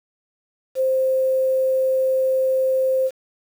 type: tone with quantisation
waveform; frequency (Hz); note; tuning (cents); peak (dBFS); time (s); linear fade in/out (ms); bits
sine; 524; C5; +2; -16; 0.75-3.11; 50; 7
effects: none